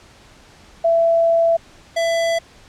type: tone pair in turn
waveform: sine / square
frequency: 667 / 667 Hz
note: E5 / E5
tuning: +20 / +20 cents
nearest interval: unison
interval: 0 cents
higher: neither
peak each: -12 / -17 dBFS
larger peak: first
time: 0.84-1.57 / 1.96-2.39 s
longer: first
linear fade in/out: 10 ms
effects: pink hiss -47 dBFS RMS until 2.68 s + low-pass 7000 Hz 12 dB/octave